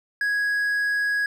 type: tone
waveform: triangle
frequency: 1661.2 Hz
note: G#6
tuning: in tune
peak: -19 dBFS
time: 0.21-1.26 s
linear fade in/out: 2 ms
effects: none